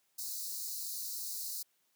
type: high-pass noise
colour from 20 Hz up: white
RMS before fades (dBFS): -40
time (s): 0.18-1.63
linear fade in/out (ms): 10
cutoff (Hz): 4000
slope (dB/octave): 96
effects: white hiss -75 dBFS RMS until 1.95 s + high-pass 150 Hz 12 dB/octave